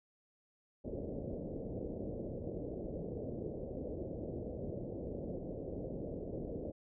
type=low-pass noise; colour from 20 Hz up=white; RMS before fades=-42 dBFS; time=0.84-6.72 s; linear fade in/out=10 ms; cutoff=570 Hz; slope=48 dB/octave; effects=none